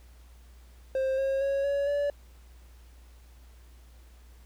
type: tone with pitch steps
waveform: triangle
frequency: 529 / 540.1 / 551.5 / 563.1 / 574.9 Hz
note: C5 / C#5 / C#5 / C#5 / D5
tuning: +19 / -45 / -9 / +27 / -37 cents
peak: -23 dBFS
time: 0.95-2.1 s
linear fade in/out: 2 ms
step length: 230 ms
effects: added 60 Hz sine -50 dBFS peak until 4.45 s + pink hiss -62 dBFS RMS until 4.45 s